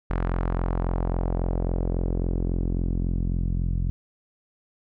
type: tone with low-pass filter sweep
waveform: sawtooth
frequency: 43.65 Hz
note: F1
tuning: in tune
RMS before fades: -25 dBFS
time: 0.1-3.9 s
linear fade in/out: 0 ms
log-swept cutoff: 1600 to 150 Hz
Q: 1.3
effects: none